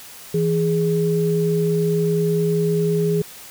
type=tone pair together; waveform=sine; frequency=164.81 / 415.3 Hz; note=E3 / G#4; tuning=0 / 0 cents; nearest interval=octave + major third; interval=1600 cents; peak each=-19 dBFS; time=0.34-3.22 s; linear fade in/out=5 ms; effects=white hiss -40 dBFS RMS until 3.5 s